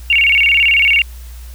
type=tone with vibrato; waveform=sine; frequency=2489 Hz; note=D#7; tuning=in tune; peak=-8 dBFS; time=0.1-1.02 s; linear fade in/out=2 ms; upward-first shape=square; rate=18 Hz; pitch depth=190 cents each way; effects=added 60 Hz sine -29 dBFS peak until 1.54 s + white hiss -43 dBFS RMS until 1.54 s